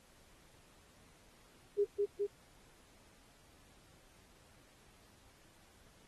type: tone with echo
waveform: sine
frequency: 406.9 Hz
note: G#4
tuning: 35 cents flat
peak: -27 dBFS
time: 1.77-1.85 s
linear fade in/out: 20 ms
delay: 210 ms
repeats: 2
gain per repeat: -2 dB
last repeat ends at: 2.27 s
effects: pink hiss -65 dBFS RMS until 6.07 s + AAC 32 kbps